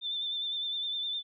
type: tone with vibrato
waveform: sine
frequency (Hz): 3554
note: A7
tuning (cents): +17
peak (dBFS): -31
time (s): 0.01-1.23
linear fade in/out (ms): 50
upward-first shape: sine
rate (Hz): 9.8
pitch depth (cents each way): 35
effects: none